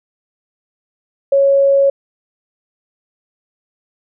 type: tone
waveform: sine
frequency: 553 Hz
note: C#5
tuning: 4 cents flat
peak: -8 dBFS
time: 1.32-1.9 s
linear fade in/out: 5 ms
effects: none